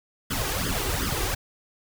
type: noise with flanger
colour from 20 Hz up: pink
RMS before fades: -27 dBFS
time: 0.3-1.35 s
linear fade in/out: 10 ms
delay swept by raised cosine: 0.6 to 2.6 ms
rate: 2.7 Hz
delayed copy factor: +0.8
effects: none